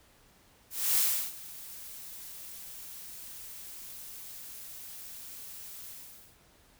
blue noise with ADSR envelope, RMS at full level -25 dBFS, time 0.7-6.38 s, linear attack 270 ms, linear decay 350 ms, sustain -20 dB, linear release 500 ms, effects pink hiss -62 dBFS RMS until 6.79 s

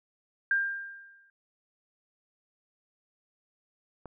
sine tone with exponential decay, 1596 Hz, G6, 31 cents sharp, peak -21 dBFS, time 0.51-1.3 s, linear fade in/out 2 ms, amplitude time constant 170 ms
click, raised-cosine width 1 ms, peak -28 dBFS, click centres 4.057 s
effects none

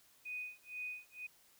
sine tone with tremolo, 2489 Hz, D#7, in tune, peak -39 dBFS, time 0.25-1.27 s, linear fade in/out 10 ms, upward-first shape sine, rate 2.1 Hz, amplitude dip 100%, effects white hiss -67 dBFS RMS until 1.59 s

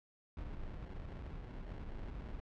brown noise with sample-and-hold, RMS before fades -45 dBFS, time 0.37-2.4 s, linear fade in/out 2 ms, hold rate 1225 Hz, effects low-pass 3000 Hz 12 dB/octave

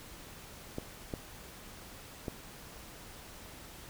clicks, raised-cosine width 2 ms, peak -22 dBFS, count 3, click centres 0.784 / 1.138 / 2.282 s, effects pink hiss -50 dBFS RMS until 3.89 s

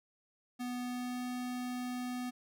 square tone with pitch glide, 246.9 to 248.5 Hz, B3 to B3, 0 to +11 cents, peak -37 dBFS, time 0.59-2.31 s, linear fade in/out 20 ms, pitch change +11 cents, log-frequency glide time 0.81-1.25 s, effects none

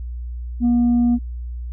sine tone, 240 Hz, B3, 49 cents flat, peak -11 dBFS, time 0.6-1.19 s, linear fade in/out 50 ms, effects tanh soft clip ceiling -12 dBFS + added 60 Hz sine -26 dBFS peak until 1.72 s

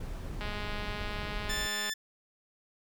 brown noise, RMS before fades -38 dBFS, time 0-1.67 s, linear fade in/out 5 ms
click train, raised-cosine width 0.3 ms, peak -23 dBFS, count 310, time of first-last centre 0.41-1.896 s, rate 208 Hz
15% pulse tone, 1760 Hz, A6, in tune, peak -26 dBFS, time 1.49-1.94 s, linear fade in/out 10 ms
effects none

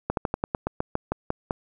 slowing click train, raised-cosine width 1 ms, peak -10 dBFS, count 12, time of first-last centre 0.1-1.508 s, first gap 72 ms, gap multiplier 1.11, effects none

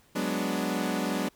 sawtooth chord, G# half-diminished seventh, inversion third, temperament equal, 185 / 207.7 / 246.9 / 293.7 Hz, F#3 / G#3 / B3 / D4, 0 / 0 / 0 / 0 cents, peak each -29 dBFS, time 0.15-1.29 s, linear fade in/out 10 ms, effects pink hiss -62 dBFS RMS until 1.35 s

